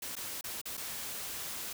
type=noise with dropouts; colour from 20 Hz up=white; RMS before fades=-40 dBFS; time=0.02-1.73 s; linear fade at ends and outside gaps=5 ms; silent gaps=0.155-0.165 / 0.411-0.44 / 0.615-0.655 / 0.77-0.775 s; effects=none